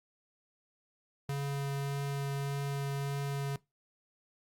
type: tone with vibrato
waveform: square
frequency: 140 Hz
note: C#3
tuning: 18 cents sharp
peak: -33 dBFS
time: 1.29-3.56 s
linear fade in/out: 2 ms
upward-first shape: triangle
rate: 1.7 Hz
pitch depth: 8 cents each way
effects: noise-tail reverb RT60 0.2 s tail -21 dB re dry + Opus 48 kbps